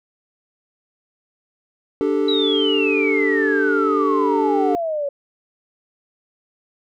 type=chord; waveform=triangle; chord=D suspended fourth; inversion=none; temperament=just; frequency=293.7 / 391.6 / 440.5 Hz; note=D4 / G4 / A4; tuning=0 / -2 / +2 cents; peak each=-19 dBFS; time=2.01-4.75 s; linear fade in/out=0 ms
type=exponential sweep; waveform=sine; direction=down; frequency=3951 to 554.4 Hz; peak=-20 dBFS; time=2.28-5.09 s; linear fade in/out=5 ms
effects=none